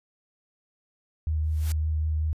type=tone with vibrato; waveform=sine; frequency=77.78 Hz; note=D#2; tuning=in tune; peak=-23 dBFS; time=1.27-2.33 s; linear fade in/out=0 ms; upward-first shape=sine; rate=5.3 Hz; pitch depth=14 cents each way
type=noise with exponential growth; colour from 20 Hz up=white; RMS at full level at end=-35 dBFS; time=1.43-1.72 s; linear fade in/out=1 ms; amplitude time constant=61 ms
effects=resampled to 32000 Hz